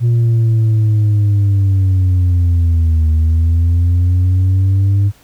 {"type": "linear two-way sweep", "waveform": "sine", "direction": "down then up", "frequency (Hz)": [119.5, 78.4, 100.9], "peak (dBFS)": -6, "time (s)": [0, 5.12], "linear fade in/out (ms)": 50, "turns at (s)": 3.1, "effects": ["tanh soft clip ceiling -8 dBFS", "pink hiss -48 dBFS RMS until 5.23 s"]}